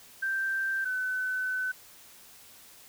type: tone pair in turn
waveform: sine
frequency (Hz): 1568 / 1511.8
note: G6 / F#6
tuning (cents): 0 / +37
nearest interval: minor second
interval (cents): 63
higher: first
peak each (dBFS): -27 / -28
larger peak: first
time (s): 0.22-0.85 / 0.85-1.72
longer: second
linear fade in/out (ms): 10
effects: white hiss -53 dBFS RMS until 2.88 s